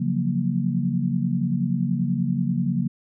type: chord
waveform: sine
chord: Gb major seventh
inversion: second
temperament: equal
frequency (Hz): 138.59 / 174.61 / 185 / 233.1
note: Db3 / F3 / Gb3 / Bb3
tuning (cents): 0 / 0 / 0 / 0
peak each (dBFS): -26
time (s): 0-2.88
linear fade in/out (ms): 10
effects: none